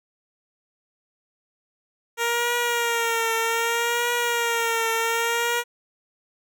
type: tone with vibrato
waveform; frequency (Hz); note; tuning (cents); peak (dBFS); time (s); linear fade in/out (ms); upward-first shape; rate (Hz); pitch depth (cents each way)
10% pulse; 466.2; A#4; 0; -13; 2.17-5.64; 50; triangle; 0.64; 53
effects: none